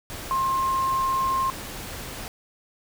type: tone in noise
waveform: sine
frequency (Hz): 1061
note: C6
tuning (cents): +24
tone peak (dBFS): -21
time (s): 0.31-1.5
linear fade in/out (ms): 0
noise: pink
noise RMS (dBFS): -36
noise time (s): 0.1-2.28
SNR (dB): +12
effects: none